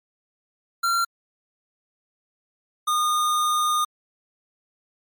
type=tone pair in turn; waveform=square; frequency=1372 / 1222.3 Hz; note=F6 / D#6; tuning=-31 / -31 cents; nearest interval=major second; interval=200 cents; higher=first; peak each=-20 dBFS; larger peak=neither; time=0.83-1.05 / 2.87-3.85 s; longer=second; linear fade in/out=10 ms; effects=MP3 96 kbps